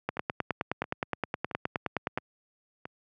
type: two click trains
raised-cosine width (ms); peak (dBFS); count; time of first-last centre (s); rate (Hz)
0.5; -13 / -23; 21 / 5; 0.09-2.176 / 0.17-2.855; 9.59 / 1.49
effects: high-pass 100 Hz 12 dB/octave